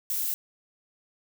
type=noise; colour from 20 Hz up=violet; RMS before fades=-29 dBFS; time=0.1-0.34 s; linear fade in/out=0 ms; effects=none